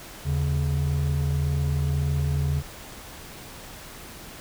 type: tone pair together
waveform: triangle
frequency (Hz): 79.1 / 140.94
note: D#2 / C#3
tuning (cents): +29 / +29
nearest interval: minor seventh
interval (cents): 1000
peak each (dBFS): -23 / -22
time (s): 0.24-2.63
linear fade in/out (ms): 50
effects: pink hiss -42 dBFS RMS until 4.4 s